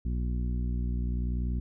harmonic tone, 60.6 Hz, B1, 32 cents flat, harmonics 1 / 2 / 3 / 4 / 5 / 6, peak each -28 / -37 / -38 / -40 / -51 / -51 dBFS, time 0.05-1.6 s, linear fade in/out 5 ms, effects none

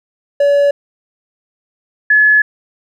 triangle / sine tone pair in turn, 570 / 1708.1 Hz, C#5 / G#6, +48 / +48 cents, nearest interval octave + perfect fifth, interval 1900 cents, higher second, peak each -6 dBFS, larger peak neither, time 0.4-0.71 / 2.1-2.42 s, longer second, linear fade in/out 5 ms, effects none

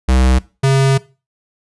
square tone pair in turn, 64.2 / 135.33 Hz, C2 / C#3, -32 / -41 cents, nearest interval octave + minor second, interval 1291 cents, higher second, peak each -10 dBFS, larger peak neither, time 0.08-0.39 / 0.63-0.98 s, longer second, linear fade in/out 10 ms, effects noise-tail reverb RT60 0.3 s tail -19 dB re dry + resampled to 24000 Hz

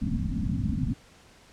white low-pass noise, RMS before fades -28 dBFS, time 0.01-0.94 s, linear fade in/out 10 ms, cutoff 270 Hz, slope 96 dB/octave, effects pink hiss -55 dBFS RMS until 1.52 s + low-pass 8000 Hz 12 dB/octave

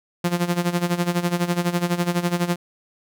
sawtooth tone with tremolo, 174.61 Hz, F3, in tune, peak -13 dBFS, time 0.24-2.56 s, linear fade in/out 5 ms, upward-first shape sine, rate 12 Hz, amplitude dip 80%, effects none

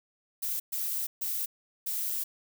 violet noise bursts at uneven times, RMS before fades -32 dBFS, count 4, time 0.42-0.6 / 0.72-1.07 / 1.21-1.46 / 1.86-2.24 s, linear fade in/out 10 ms, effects none

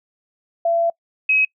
sine tone pair in turn, 675 / 2548 Hz, E5 / D#7, +41 / +41 cents, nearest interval octave + major seventh, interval 2300 cents, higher second, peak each -15 / -13 dBFS, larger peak second, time 0.65-0.9 / 1.29-1.45 s, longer first, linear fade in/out 5 ms, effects noise-tail reverb RT60 0.1 s tail -25 dB re dry

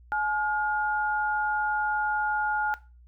sine tone pair together, 848.2 / 1423 Hz, G#5 / F6, +36 / +32 cents, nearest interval major sixth, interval 896 cents, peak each -27 dBFS, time 0.12-2.74 s, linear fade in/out 0 ms, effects noise-tail reverb RT60 0.3 s tail -18 dB re dry + added 60 Hz sine -50 dBFS peak until 3.07 s

